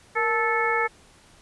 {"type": "harmonic tone with a mistuned harmonic", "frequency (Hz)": 438, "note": "A4", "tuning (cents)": -8, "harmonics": [1, 2, 3, 4, 5], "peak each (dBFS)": [-27, -27, -27, -27, -27], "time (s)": [0.15, 0.88], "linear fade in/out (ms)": 20, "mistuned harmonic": 1, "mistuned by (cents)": 110, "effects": ["pink hiss -54 dBFS RMS until 1.41 s", "resampled to 24000 Hz"]}